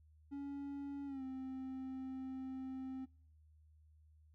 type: tone with pitch glide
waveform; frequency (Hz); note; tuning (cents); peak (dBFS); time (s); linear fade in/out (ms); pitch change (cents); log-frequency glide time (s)
triangle; 281.1 to 262.3; C#4 to C4; +24 to +4; -40; 0.31-3.06; 20; -120; 1.06-1.23
effects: noise-tail reverb RT60 0.5 s tail -24 dB re dry + added 77 Hz sine -63 dBFS peak until 4.34 s